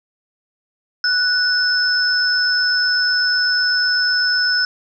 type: tone pair together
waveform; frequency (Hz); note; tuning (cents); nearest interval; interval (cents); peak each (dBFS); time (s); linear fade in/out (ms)
sine; 1480 / 5244; F#6 / E8; 0 / -10; octave + minor seventh; 2190; -17; 1.04-4.65; 2
effects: none